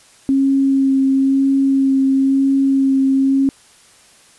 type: tone with vibrato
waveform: sine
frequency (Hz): 270.4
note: C#4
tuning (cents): -43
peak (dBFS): -11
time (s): 0.29-3.49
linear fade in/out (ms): 0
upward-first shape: sine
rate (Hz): 1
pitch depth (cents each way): 13
effects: white hiss -48 dBFS RMS until 4.38 s + resampled to 24000 Hz